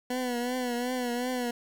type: tone with vibrato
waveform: 20% pulse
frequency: 246.9 Hz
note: B3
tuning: in tune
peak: -24 dBFS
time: 0.1-1.51 s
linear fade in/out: 5 ms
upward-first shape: triangle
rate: 2.7 Hz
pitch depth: 67 cents each way
effects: 9-bit